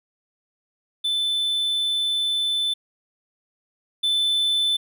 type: tone pair in turn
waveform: triangle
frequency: 3520 / 3520 Hz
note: A7 / A7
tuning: 0 / 0 cents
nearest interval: unison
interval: 0 cents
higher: neither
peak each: -19 / -17 dBFS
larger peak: second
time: 1.04-2.74 / 4.03-4.77 s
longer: first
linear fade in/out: 10 ms
effects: none